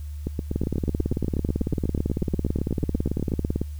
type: two click trains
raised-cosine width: 3 ms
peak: -11 / -13 dBFS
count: 56 / 26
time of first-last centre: 0.56-3.616 / 0.27-3.319 s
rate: 18 / 8.2 Hz
effects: added 74 Hz sine -31 dBFS peak until 3.79 s + white hiss -56 dBFS RMS until 3.79 s